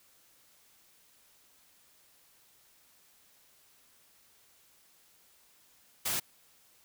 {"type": "noise", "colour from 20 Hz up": "white", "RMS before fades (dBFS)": -32, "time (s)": [6.05, 6.2], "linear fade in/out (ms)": 10, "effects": ["white hiss -64 dBFS RMS until 6.84 s"]}